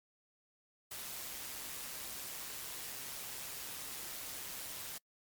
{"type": "noise with amplitude modulation", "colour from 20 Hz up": "white", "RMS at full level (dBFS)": -43, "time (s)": [0.91, 4.98], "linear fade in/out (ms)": 5, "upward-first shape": "sine", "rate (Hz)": 134, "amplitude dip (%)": 30, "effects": ["noise-tail reverb RT60 0.1 s tail -25 dB re dry", "MP3 96 kbps"]}